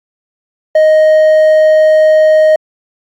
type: tone with hard clipping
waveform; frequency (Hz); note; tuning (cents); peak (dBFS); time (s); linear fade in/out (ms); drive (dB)
sine; 623; D#5; +2; -5; 0.75-2.56; 5; 3
effects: AAC 64 kbps